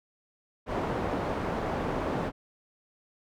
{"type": "low-pass noise", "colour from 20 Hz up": "white", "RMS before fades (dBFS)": -31, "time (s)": [0.66, 2.32], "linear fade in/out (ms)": 50, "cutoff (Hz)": 730, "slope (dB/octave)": 12, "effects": []}